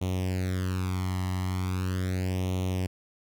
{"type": "tone with flanger", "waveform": "sawtooth", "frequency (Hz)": 92.5, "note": "F#2", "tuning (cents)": 0, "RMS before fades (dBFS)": -29, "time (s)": [0.01, 2.87], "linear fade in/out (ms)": 10, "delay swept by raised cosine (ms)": [0.31, 1], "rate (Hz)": 0.39, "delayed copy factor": 0.85, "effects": []}